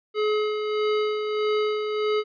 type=tone with tremolo; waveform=square; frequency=424.8 Hz; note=G#4; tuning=39 cents sharp; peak=-21 dBFS; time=0.14-2.24 s; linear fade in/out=50 ms; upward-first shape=sine; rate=1.6 Hz; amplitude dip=45%; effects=resampled to 11025 Hz